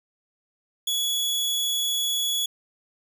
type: tone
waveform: sawtooth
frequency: 3383 Hz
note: G#7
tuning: 31 cents sharp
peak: -20 dBFS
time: 0.87-2.46 s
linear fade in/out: 5 ms
effects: none